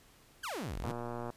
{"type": "exponential two-way sweep", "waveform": "sawtooth", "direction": "down then up", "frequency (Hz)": [1713, 34.84, 190.8], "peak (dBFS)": -33, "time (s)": [0.43, 0.92], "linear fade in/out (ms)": 10, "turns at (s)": 0.79}
{"type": "click train", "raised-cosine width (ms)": 1, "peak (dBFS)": -26, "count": 56, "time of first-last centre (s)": [0.84, 1.302], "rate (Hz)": 119}
{"effects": ["pink hiss -62 dBFS RMS until 1.36 s", "resampled to 32000 Hz"]}